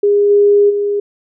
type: tone with level steps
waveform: sine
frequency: 408.3 Hz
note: G#4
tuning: 29 cents flat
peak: -8 / -6 / -13 dBFS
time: 0.03-1 s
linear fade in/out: 5 ms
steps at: 0.29 / 0.69 s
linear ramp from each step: 20 ms
effects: none